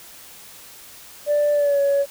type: tone with pitch glide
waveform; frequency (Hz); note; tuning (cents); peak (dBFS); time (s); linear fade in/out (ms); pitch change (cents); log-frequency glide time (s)
sine; 587.3 to 561.4; D5 to C#5; 0 to +22; -14; 1.26-2.06; 50; -78; 1.53-1.8
effects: tanh soft clip ceiling -13 dBFS + white hiss -43 dBFS RMS until 2.1 s